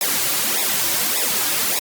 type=noise with flanger; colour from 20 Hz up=white; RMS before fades=-20 dBFS; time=0.01-1.79 s; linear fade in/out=2 ms; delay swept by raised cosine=0.66 to 4.66 ms; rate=1.7 Hz; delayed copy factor=-0.95; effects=high-pass 150 Hz 12 dB/octave + Opus 48 kbps